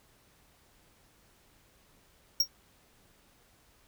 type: tone with exponential decay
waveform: square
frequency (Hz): 5588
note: F8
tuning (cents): 0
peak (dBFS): -19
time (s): 2.4-2.48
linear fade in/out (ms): 5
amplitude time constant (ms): 16
effects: pink hiss -64 dBFS RMS until 3.87 s